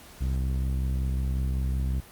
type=tone with low-pass filter; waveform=sawtooth; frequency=65.41 Hz; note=C2; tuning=in tune; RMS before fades=-27 dBFS; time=0.2-2.01 s; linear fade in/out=20 ms; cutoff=180 Hz; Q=0.65; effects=pink hiss -49 dBFS RMS until 2.11 s + Opus 48 kbps